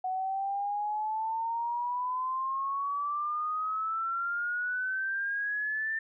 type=exponential sweep; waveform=sine; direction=up; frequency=740 to 1792 Hz; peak=-29 dBFS; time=0.04-5.99 s; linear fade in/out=5 ms; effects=none